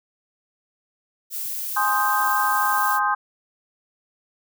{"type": "noise", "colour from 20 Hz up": "violet", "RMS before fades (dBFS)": -29, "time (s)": [1.3, 3], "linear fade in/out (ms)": 50}
{"type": "chord", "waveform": "sine", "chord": "Ab major seventh", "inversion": "none", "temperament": "equal", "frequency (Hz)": [830.6, 1046.5, 1244.5, 1568], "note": ["Ab5", "C6", "Eb6", "G6"], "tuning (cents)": [0, 0, 0, 0], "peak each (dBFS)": [-24, -23, -24, -25], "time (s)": [1.76, 3.15], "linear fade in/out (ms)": 10}
{"effects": []}